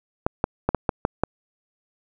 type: clicks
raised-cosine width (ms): 1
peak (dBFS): -5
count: 7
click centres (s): 0.265 / 0.441 / 0.69 / 0.747 / 0.892 / 1.051 / 1.236
effects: none